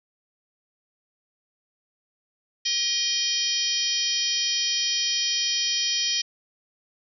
harmonic tone with a mistuned harmonic, 633 Hz, D#5, 30 cents sharp, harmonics 3 / 4 / 5 / 6 / 7 / 8 / 9, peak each -38 / -35 / -27 / -36 / -31 / -28 / -28 dBFS, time 2.65-6.22 s, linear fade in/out 10 ms, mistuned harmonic 4, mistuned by -72 cents, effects none

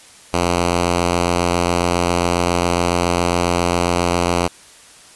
5% pulse tone, 87.31 Hz, F2, in tune, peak -4 dBFS, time 0.33-4.48 s, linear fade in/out 10 ms, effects white hiss -44 dBFS RMS until 5.15 s + resampled to 24000 Hz

